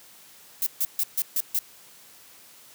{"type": "noise bursts", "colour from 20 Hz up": "violet", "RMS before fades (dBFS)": -24, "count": 6, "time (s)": [0.62, 1.59], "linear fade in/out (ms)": 2, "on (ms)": 45, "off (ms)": 140, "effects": ["white hiss -51 dBFS RMS until 2.74 s", "high-pass 100 Hz 12 dB/octave"]}